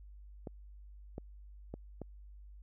clicks, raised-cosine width 2 ms, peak -28 dBFS, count 4, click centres 0.472 / 1.181 / 1.74 / 2.017 s, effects added 50 Hz sine -50 dBFS peak until 2.62 s

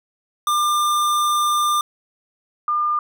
square / sine tone pair in turn, 1197 / 1203.9 Hz, D6 / D6, +33 / +43 cents, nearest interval unison, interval 10 cents, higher second, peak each -17 dBFS, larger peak neither, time 0.47-1.81 / 2.68-2.99 s, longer first, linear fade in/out 2 ms, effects none

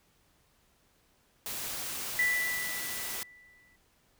white noise, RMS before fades -37 dBFS, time 1.46-3.23 s, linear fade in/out 0 ms
sine tone with exponential decay, 1975.5 Hz, B6, in tune, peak -23 dBFS, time 2.19-3.76 s, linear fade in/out 2 ms, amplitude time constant 340 ms
effects pink hiss -68 dBFS RMS until 4.19 s

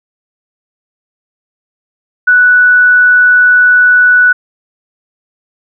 sine tone, 1480 Hz, F#6, in tune, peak -3 dBFS, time 2.27-4.33 s, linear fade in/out 10 ms, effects none

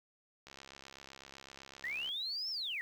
click train, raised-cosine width 0.2 ms, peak -33 dBFS, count 111, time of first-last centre 0.47-2.09 s, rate 67.9 Hz
sine linear two-way sweep, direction up then down, 1815 to 5450 to 1835 Hz, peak -36 dBFS, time 1.84-2.81 s, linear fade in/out 0 ms, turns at 2.5 s
effects 10-bit

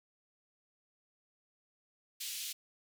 pink band-pass noise, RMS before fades -41 dBFS, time 2.2-2.53 s, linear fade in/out 10 ms, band 2800 to 16000 Hz, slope 24 dB/octave, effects none

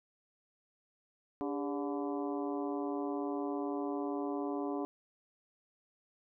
harmonic tone with a mistuned harmonic, 144.3 Hz, D3, 30 cents flat, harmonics 2 / 3 / 4 / 5 / 6 / 7 / 8, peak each -36 / -39 / -45 / -43 / -50 / -46 / -52 dBFS, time 1.41-4.85 s, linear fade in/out 0 ms, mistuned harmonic 3, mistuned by -110 cents, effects none

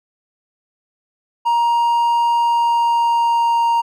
triangle tone with pitch glide, 940 to 932.4 Hz, A#5 to A#5, +14 to 0 cents, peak -11 dBFS, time 1.45-3.82 s, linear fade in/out 20 ms, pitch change -14 cents, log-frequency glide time 2.37-3.64 s, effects none

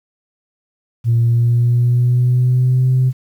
sine tone with pitch glide, 116.54 to 128.56 Hz, A#2 to C3, 0 to -30 cents, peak -9 dBFS, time 1.04-3.13 s, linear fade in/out 50 ms, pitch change +170 cents, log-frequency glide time 1.15-2.88 s, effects tanh soft clip ceiling -7 dBFS + 8-bit

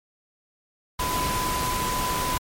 sine tone in noise, 1002 Hz, B5, 25 cents sharp, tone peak -26 dBFS, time 0.99-2.38 s, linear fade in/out 5 ms, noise pink, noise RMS -28 dBFS, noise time 0.99-2.38 s, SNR -1 dB, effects MP3 64 kbps

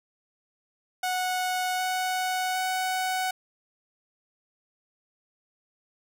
sawtooth tone with pitch steps, 736 / 740.7 / 745.4 Hz, F#5 / F#5 / F#5, -9 / +2 / +13 cents, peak -22 dBFS, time 1.03-3.31 s, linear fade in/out 5 ms, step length 760 ms, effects none

